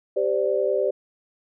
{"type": "chord", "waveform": "sine", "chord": "G suspended fourth", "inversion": "none", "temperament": "equal with one note detuned", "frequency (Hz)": [392, 517.2, 587.3], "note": ["G4", "C5", "D5"], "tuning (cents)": [0, -20, 0], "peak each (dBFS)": -24, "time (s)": [0.16, 0.91], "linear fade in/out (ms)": 10, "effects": []}